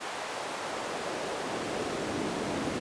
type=noise with high-pass filter sweep; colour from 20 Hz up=brown; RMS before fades=-34 dBFS; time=0-2.8 s; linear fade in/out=20 ms; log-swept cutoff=760 to 240 Hz; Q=1; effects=resampled to 22050 Hz